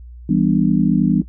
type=chord; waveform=sine; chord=E minor seventh; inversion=none; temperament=just; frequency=164.81 / 197.78 / 247.2 / 296.7 Hz; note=E3 / G3 / B3 / D4; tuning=0 / +16 / +2 / +18 cents; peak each=-18 / -17 / -18 / -19 dBFS; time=0.29-1.22 s; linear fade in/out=5 ms; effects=noise-tail reverb RT60 0.1 s tail -17 dB re dry + added 60 Hz sine -34 dBFS peak until 1.28 s